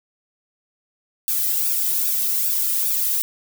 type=noise with flanger; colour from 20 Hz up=violet; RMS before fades=-21 dBFS; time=1.28-3.22 s; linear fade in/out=0 ms; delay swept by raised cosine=0.96 to 1.81 ms; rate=2.5 Hz; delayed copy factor=-0.9; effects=none